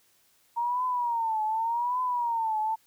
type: tone with vibrato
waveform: sine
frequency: 932.3 Hz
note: A#5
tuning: in tune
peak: -25 dBFS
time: 0.56-2.76 s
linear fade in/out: 20 ms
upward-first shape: triangle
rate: 0.86 Hz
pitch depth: 150 cents each way
effects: white hiss -65 dBFS RMS until 2.86 s